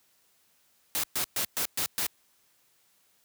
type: noise bursts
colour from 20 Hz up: white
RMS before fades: -29 dBFS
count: 6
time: 0.95-2.066 s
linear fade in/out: 0 ms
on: 86 ms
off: 120 ms
effects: white hiss -67 dBFS RMS until 3.24 s + high-pass 60 Hz 12 dB/octave